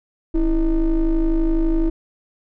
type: ring-modulated tone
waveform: triangle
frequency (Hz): 150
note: D3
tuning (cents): +37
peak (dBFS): -10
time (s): 0.34-1.9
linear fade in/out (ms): 10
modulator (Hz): 176
effects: none